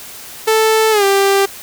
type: tone with pitch glide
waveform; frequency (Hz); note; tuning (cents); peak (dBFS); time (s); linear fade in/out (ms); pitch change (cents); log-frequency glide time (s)
sawtooth; 440 to 394.3; A4 to G4; 0 to +10; -6; 0.47-1.46; 10; -190; 0.91-1.04
effects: white hiss -33 dBFS RMS until 1.62 s